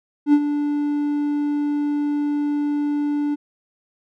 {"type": "tone with ADSR envelope", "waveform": "triangle", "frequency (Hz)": 292.3, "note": "D4", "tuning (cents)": -8, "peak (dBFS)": -7, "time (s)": [0.26, 3.36], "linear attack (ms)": 72, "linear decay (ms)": 59, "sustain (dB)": -10, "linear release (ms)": 24, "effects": []}